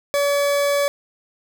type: tone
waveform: 40% pulse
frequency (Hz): 570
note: C#5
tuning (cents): +48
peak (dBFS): -16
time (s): 0.14-0.88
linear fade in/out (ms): 0
effects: 7-bit